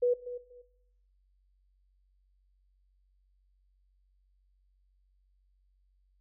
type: tone with echo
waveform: sine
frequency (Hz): 489.9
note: B4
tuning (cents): -14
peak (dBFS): -23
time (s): 0.02-0.14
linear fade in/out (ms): 10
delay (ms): 240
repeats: 2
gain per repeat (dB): -14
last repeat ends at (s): 0.62
effects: noise-tail reverb RT60 0.9 s tail -17 dB re dry + added 47 Hz sine -66 dBFS peak until 6.2 s

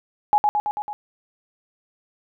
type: tone with echo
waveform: sine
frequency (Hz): 837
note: G#5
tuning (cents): +13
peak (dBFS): -12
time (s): 0.33-0.38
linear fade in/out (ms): 0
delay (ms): 110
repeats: 5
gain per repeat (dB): -3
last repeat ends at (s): 0.93
effects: none

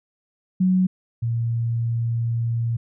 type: tone pair in turn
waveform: sine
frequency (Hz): 185.3 / 116.36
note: F#3 / A#2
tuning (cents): +3 / -3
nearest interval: minor sixth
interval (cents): 806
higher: first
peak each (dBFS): -15 / -20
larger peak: first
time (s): 0.6-0.87 / 1.22-2.77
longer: second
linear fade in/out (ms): 10
effects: none

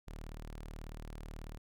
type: tone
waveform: sawtooth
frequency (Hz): 38.26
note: D#1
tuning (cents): -28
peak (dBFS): -40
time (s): 0.07-1.58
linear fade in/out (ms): 10
effects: none

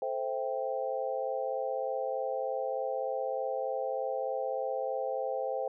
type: chord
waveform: sine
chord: A minor seventh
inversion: none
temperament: equal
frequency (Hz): 440 / 523.3 / 659.3 / 784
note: A4 / C5 / E5 / G5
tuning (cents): 0 / 0 / 0 / 0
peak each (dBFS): -39 / -33 / -38 / -37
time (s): 0.02-5.68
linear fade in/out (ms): 2
effects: none

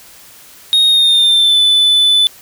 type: tone with pitch glide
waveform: triangle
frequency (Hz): 3729 to 3499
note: A#7 to A7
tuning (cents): 0 to -10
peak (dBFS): -6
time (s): 0.73-2.27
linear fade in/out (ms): 0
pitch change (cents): -110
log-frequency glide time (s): 0.87-1.6
effects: white hiss -40 dBFS RMS until 2.41 s

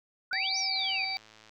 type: exponential two-way sweep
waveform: sine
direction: up then down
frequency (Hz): 1396.9 to 6000 to 2250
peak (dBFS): -30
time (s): 0.31-1.05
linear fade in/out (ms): 5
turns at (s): 0.58
type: harmonic tone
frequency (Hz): 770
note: G5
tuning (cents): -31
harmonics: 1 / 3 / 5 / 6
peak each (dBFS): -38 / -35 / -44 / -33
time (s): 0.33-1.17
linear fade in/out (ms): 0
type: click train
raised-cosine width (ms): 0.2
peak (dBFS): -36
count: 81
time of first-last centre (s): 0.76-1.494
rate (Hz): 109
effects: none

